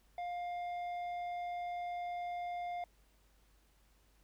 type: tone with tanh clipping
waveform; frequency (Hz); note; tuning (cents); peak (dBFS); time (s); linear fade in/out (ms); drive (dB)
sine; 705; F5; +16; -39; 0.18-2.84; 2; 8
effects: added 50 Hz sine -67 dBFS peak until 4.23 s + pink hiss -72 dBFS RMS until 4.23 s